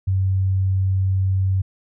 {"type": "tone", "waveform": "sine", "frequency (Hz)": 95.2, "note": "F#2", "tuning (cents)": 50, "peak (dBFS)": -16, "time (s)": [0.07, 1.62], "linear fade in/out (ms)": 10, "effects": []}